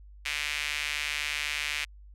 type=tone with high-pass filter; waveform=sawtooth; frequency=148 Hz; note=D3; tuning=14 cents sharp; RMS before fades=-32 dBFS; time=0.25-1.85 s; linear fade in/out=10 ms; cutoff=2300 Hz; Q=2.7; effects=added 50 Hz sine -47 dBFS peak until 2.14 s + low-pass 11000 Hz 12 dB/octave